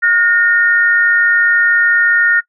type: tone pair together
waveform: sine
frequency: 1437.5 / 1837 Hz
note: F6 / A#6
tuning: +50 / -26 cents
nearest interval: major third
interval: 424 cents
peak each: -11 dBFS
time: 0.02-2.41 s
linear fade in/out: 20 ms
effects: noise-tail reverb RT60 0.1 s tail -22 dB re dry